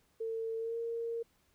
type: tone with pitch glide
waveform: sine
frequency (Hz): 450.2 to 462.6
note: A4 to A#4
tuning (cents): +40 to -13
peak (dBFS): -34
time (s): 0.2-1.23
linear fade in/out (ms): 10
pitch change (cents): +47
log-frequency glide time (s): 0.58-0.77
effects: pink hiss -72 dBFS RMS until 1.54 s